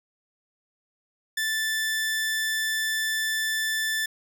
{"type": "tone", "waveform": "sawtooth", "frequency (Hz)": 1760, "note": "A6", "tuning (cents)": 0, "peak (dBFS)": -21, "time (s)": [1.37, 4.06], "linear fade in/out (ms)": 5, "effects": []}